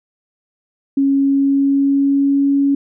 sine tone with pitch glide, 275.4 to 279.2 Hz, C#4 to C#4, -11 to +13 cents, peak -11 dBFS, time 0.97-2.75 s, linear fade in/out 5 ms, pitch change +24 cents, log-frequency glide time 1.15-2.52 s, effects none

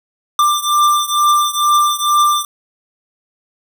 square beating tone pair, 1185 / 1187.2 Hz, D6 / D6, +15 / +18 cents, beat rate 2.2 Hz, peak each -14 / -16 dBFS, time 0.39-2.45 s, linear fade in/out 2 ms, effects none

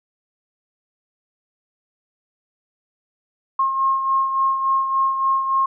sine beating tone pair, 1073 / 1076.5 Hz, C6 / C6, +43 / +49 cents, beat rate 3.5 Hz, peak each -17 / -26 dBFS, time 3.59-5.66 s, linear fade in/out 5 ms, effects none

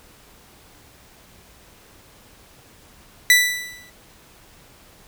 sawtooth tone with exponential decay, 1975.5 Hz, B6, in tune, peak -5 dBFS, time 3.3-3.9 s, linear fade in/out 1 ms, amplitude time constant 130 ms, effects pink hiss -50 dBFS RMS until 5.07 s

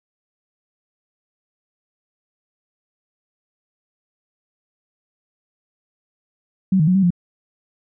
sine tone with pitch steps, 189.6 / 154.9 / 183.2 / 193.6 / 175.7 Hz, F#3 / D#3 / F#3 / G3 / F3, +43 / -7 / -17 / -21 / +11 cents, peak -12 dBFS, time 6.72-7.105 s, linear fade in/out 5 ms, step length 77 ms, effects none

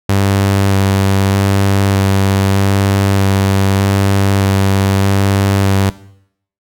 sawtooth tone with vibrato, 98 Hz, G2, in tune, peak -6 dBFS, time 0.09-5.9 s, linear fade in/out 5 ms, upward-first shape square, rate 0.81 Hz, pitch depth 9 cents each way, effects noise-tail reverb RT60 0.7 s tail -17 dB re dry

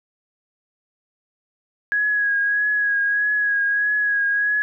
sine tone with vibrato, 1661.2 Hz, G#6, in tune, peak -17 dBFS, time 1.92-4.62 s, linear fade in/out 0 ms, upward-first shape triangle, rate 1.6 Hz, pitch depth 34 cents each way, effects none

